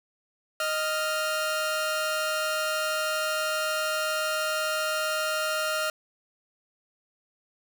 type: tone pair together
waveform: sawtooth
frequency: 622.3 / 1397 Hz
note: D#5 / F6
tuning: 0 / 0 cents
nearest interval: octave + major second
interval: 1400 cents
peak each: -25 dBFS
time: 0.6-5.9 s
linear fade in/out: 2 ms
effects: none